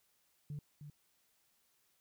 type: tone with echo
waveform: sine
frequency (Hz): 146.83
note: D3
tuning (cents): 0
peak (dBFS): -39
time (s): 0.5-0.59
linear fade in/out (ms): 2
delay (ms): 310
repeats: 1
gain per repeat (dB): -8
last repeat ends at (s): 0.9
effects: tanh soft clip ceiling -37 dBFS + white hiss -75 dBFS RMS until 2 s